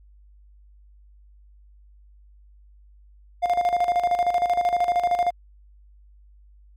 triangle tone with tremolo, 705 Hz, F5, 16 cents sharp, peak -15 dBFS, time 3.42-5.31 s, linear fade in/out 20 ms, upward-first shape square, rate 13 Hz, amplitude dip 65%, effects added 50 Hz sine -49 dBFS peak until 6.76 s

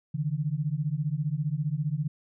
sine beating tone pair, 142.5 / 157.5 Hz, C#3 / D#3, +48 / +21 cents, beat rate 15 Hz, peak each -29 dBFS, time 0.14-2.08 s, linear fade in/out 10 ms, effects none

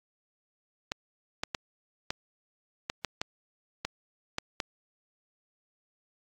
clicks, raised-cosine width 0.2 ms, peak -13 dBFS, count 10, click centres 0.919 / 1.435 / 1.548 / 2.105 / 2.899 / 3.047 / 3.215 / 3.85 / 4.384 / 4.602 s, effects AAC 64 kbps

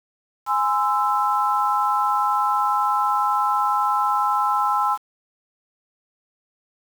sine tone cluster, 830 / 1032 / 1322 Hz, G#5 / C6 / E6, -1 / -24 / +5 cents, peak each -22 dBFS, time 0.46-4.98 s, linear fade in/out 50 ms, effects 7-bit

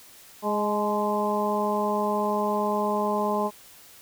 harmonic tone with a mistuned harmonic, 207.7 Hz, G#3, in tune, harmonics 1 / 2 / 3 / 4 / 5, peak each -29 / -29 / -29 / -29 / -29 dBFS, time 0.42-3.51 s, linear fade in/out 50 ms, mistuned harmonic 4, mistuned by +35 cents, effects white hiss -50 dBFS RMS until 4.01 s

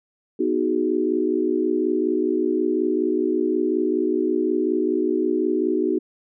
sine chord, G# minor seventh, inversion first, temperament equal, 246.9 / 311.1 / 370 / 415.3 Hz, B3 / D#4 / F#4 / G#4, 0 / 0 / 0 / 0 cents, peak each -27 / -23 / -22 / -27 dBFS, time 0.39-5.99 s, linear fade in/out 10 ms, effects none

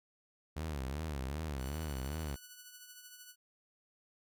sawtooth tone with vibrato, 72 Hz, D2, 34 cents flat, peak -33 dBFS, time 0.56-2.36 s, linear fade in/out 10 ms, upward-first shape sine, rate 2.6 Hz, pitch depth 190 cents each way
5% pulse tone with tremolo, 1480 Hz, F#6, in tune, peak -38 dBFS, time 1.58-3.36 s, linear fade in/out 50 ms, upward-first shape triangle, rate 13 Hz, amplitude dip 55%
effects none

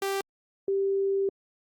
sawtooth / sine tone pair in turn, 392 / 392 Hz, G4 / G4, 0 / 0 cents, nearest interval unison, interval 0 cents, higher neither, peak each -23 dBFS, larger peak neither, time 0.02-0.21 / 0.68-1.29 s, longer second, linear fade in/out 2 ms, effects Opus 48 kbps

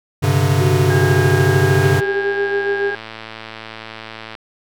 square chord, G suspended fourth, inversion none, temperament equal with one note detuned, 98 / 130.81 / 144.23 Hz, G2 / C3 / D3, 0 / 0 / -31 cents, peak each -18 dBFS, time 0.22-2.01 s, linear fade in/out 20 ms
sine tone with pitch glide, 370 to 398.9 Hz, F#4 to G4, 0 to +30 cents, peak -18 dBFS, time 0.59-2.92 s, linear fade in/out 20 ms, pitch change +130 cents, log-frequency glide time 1.26-2.33 s
harmonic tone, 405.9 Hz, G#4, 40 cents flat, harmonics 1 / 2 / 4, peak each -25 / -30 / -22 dBFS, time 0.9-2.95 s, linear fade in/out 2 ms
click train, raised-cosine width 0.3 ms, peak -15 dBFS, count 282, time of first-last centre 1.82-4.352 s, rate 111 Hz
effects none

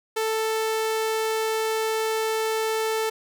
sawtooth tone, 441.3 Hz, A4, 5 cents sharp, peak -19 dBFS, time 0.16-3.1 s, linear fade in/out 10 ms, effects none

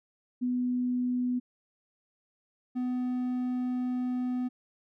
sine / triangle tone pair in turn, 248.3 / 250.3 Hz, B3 / B3, +9 / +23 cents, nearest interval unison, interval 14 cents, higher second, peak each -26 dBFS, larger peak neither, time 0.41-1.4 / 2.75-4.49 s, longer second, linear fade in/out 20 ms, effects none

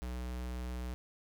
square tone, 61.74 Hz, B1, in tune, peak -38 dBFS, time 0.02-0.94 s, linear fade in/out 0 ms, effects none

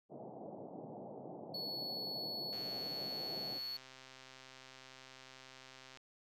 white band-pass noise, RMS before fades -49 dBFS, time 0.09-3.6 s, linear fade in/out 50 ms, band 120 to 780 Hz, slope 48 dB/octave
triangle tone, 4400 Hz, C#8, 14 cents flat, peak -39 dBFS, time 1.54-3.77 s, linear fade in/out 5 ms
click train, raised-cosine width 0.2 ms, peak -37 dBFS, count 452, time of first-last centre 2.53-5.973 s, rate 131 Hz
effects none

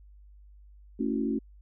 sine chord, F# minor seventh, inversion first, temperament equal with one note detuned, 223.5 / 277.2 / 329.6 / 370 Hz, A3 / C#4 / E4 / F#4, +27 / 0 / 0 / 0 cents, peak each -30 / -30 / -35 / -35 dBFS, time 0.99-1.39 s, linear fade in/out 10 ms, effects added 50 Hz sine -50 dBFS peak until 1.61 s

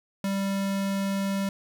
square tone, 196.2 Hz, G3, 2 cents sharp, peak -26 dBFS, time 0.24-1.49 s, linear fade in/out 2 ms, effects 10-bit

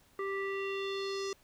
square tone with low-pass filter sweep, 392 Hz, G4, in tune, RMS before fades -36 dBFS, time 0.19-1.33 s, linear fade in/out 2 ms, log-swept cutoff 1600 to 5900 Hz, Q 3.4, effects pink hiss -65 dBFS RMS until 1.43 s

